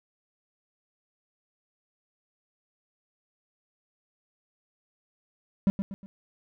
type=tone with echo; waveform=triangle; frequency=196.1 Hz; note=G3; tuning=1 cent sharp; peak=-16 dBFS; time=5.67-5.7 s; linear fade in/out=0 ms; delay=120 ms; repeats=3; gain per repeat=-8 dB; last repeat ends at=6.06 s; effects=none